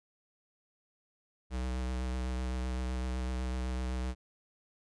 square tone with vibrato, 63.1 Hz, B1, 38 cents sharp, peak -33 dBFS, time 1.5-4.15 s, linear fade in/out 50 ms, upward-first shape triangle, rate 7.9 Hz, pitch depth 23 cents each way, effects resampled to 22050 Hz

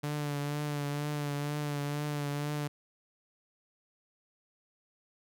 sawtooth tone with vibrato, 146.1 Hz, D3, 9 cents flat, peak -28 dBFS, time 0.03-2.68 s, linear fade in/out 10 ms, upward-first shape triangle, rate 2.1 Hz, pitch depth 36 cents each way, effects none

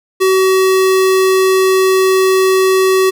square tone, 378.4 Hz, F#4, 39 cents sharp, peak -9 dBFS, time 0.2-3.11 s, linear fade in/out 20 ms, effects none

